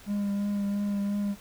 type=tone with vibrato; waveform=triangle; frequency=202.5 Hz; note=G#3; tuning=43 cents flat; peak=-24 dBFS; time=0.06-1.36 s; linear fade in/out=50 ms; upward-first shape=triangle; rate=2.9 Hz; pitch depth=21 cents each way; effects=pink hiss -51 dBFS RMS until 1.4 s